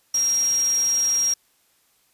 sine tone in noise, 5630 Hz, F8, 13 cents sharp, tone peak -18 dBFS, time 0.14-1.34 s, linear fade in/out 5 ms, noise white, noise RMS -35 dBFS, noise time 0.14-1.34 s, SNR +14 dB, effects white hiss -63 dBFS RMS until 2.13 s + resampled to 32000 Hz

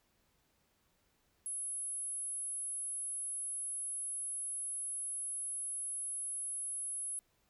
sine tone, 10650 Hz, E9, 17 cents sharp, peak -37 dBFS, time 1.46-7.19 s, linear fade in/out 0 ms, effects pink hiss -75 dBFS RMS until 7.49 s

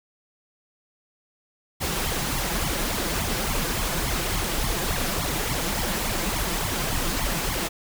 pink noise with flanger, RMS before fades -26 dBFS, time 1.8-7.69 s, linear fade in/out 20 ms, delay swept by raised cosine 0.91 to 6.01 ms, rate 3.5 Hz, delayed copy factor +1, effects none

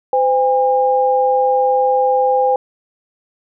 sine tone pair together, 512 / 809.9 Hz, C5 / G#5, -38 / -44 cents, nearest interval minor sixth, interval 794 cents, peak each -14 dBFS, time 0.13-2.56 s, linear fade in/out 2 ms, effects none

